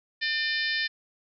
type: harmonic tone with a mistuned harmonic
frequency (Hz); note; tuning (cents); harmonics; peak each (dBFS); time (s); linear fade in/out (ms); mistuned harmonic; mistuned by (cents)
600; D5; +37; 3 / 4 / 5 / 6 / 7 / 8 / 9; -28 / -34 / -37 / -34 / -35 / -36 / -38; 0.21-0.88; 20; 9; -41
effects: none